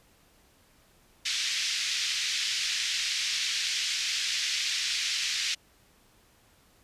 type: band-pass noise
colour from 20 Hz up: white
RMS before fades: -30 dBFS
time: 1.25-5.55 s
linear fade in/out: 10 ms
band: 2000 to 5700 Hz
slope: 24 dB/octave
effects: pink hiss -62 dBFS RMS until 6.83 s + resampled to 32000 Hz